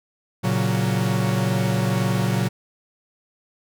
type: chord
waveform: 45% pulse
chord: F# major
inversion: first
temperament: equal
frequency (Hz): 116.54 / 138.59 / 185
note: A#2 / C#3 / F#3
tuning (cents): 0 / 0 / 0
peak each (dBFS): -23 / -25 / -23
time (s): 0.43-2.49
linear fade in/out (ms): 20
effects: none